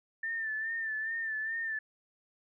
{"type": "tone with vibrato", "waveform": "sine", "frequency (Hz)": 1783, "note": "A6", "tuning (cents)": 22, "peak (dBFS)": -32, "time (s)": [0.23, 1.79], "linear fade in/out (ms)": 5, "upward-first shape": "sine", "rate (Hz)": 2.4, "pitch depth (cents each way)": 48, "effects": []}